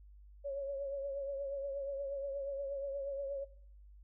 sine tone with vibrato, 554.4 Hz, C#5, in tune, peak -36 dBFS, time 0.44-3.45 s, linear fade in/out 20 ms, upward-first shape triangle, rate 8.4 Hz, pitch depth 49 cents each way, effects noise-tail reverb RT60 0.6 s tail -18 dB re dry + added 50 Hz sine -54 dBFS peak until 4.03 s

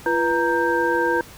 sine tone cluster, 342.6 / 488 / 931 / 1576 Hz, F4 / B4 / A#5 / G6, -33 / -21 / -2 / +9 cents, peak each -23 dBFS, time 0.06-1.21 s, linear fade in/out 2 ms, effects pink hiss -43 dBFS RMS until 1.37 s

